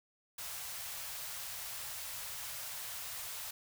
white band-stop noise, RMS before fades -43 dBFS, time 0.38-3.51 s, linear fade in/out 5 ms, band 140 to 560 Hz, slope 24 dB/octave, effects none

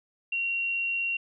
sine tone, 2748 Hz, F7, 29 cents flat, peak -26 dBFS, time 0.32-1.17 s, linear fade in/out 5 ms, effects none

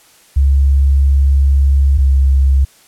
sine tone pair in turn, 68.9 / 67.6 Hz, C#2 / C#2, -10 / -43 cents, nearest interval unison, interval 33 cents, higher first, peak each -7 dBFS, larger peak neither, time 0.36-1.98 / 1.98-2.65 s, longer first, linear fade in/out 10 ms, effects white hiss -47 dBFS RMS until 2.87 s + low-pass 12000 Hz 12 dB/octave

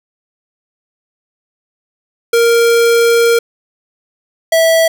square tone pair in turn, 466.2 / 654 Hz, A#4 / E5, 0 / -14 cents, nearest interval tritone, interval 586 cents, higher second, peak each -8 dBFS, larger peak neither, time 2.33-3.39 / 4.52-4.88 s, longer first, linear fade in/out 5 ms, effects none

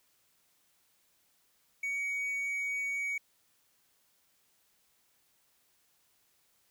triangle tone, 2249 Hz, C#7, 24 cents sharp, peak -30 dBFS, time 1.83-3.18 s, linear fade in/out 5 ms, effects white hiss -71 dBFS RMS until 6.7 s

